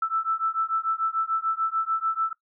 sine beating tone pair, 1318.5 / 1325.3 Hz, E6 / E6, 0 / +9 cents, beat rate 6.8 Hz, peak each -26 dBFS, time 0.02-2.33 s, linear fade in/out 5 ms, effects noise-tail reverb RT60 0.1 s tail -19 dB re dry

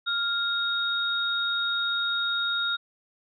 sine tone pair together, 1399 / 3735 Hz, F6 / A#7, +3 / +3 cents, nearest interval octave + perfect fourth, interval 1700 cents, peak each -27 dBFS, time 0.06-2.77 s, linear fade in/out 20 ms, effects none

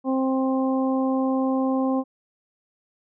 harmonic tone, 263.4 Hz, C4, 12 cents sharp, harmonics 1 / 2 / 3 / 4, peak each -21 / -27 / -31 / -33 dBFS, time 0.04-2.04 s, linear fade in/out 50 ms, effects none

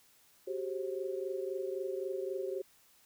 sine tone cluster, 378.1 / 401.9 / 533 Hz, F#4 / G4 / C5, +38 / +43 / +32 cents, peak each -37 / -40 / -40 dBFS, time 0.47-2.62 s, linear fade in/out 10 ms, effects white hiss -65 dBFS RMS until 3.05 s

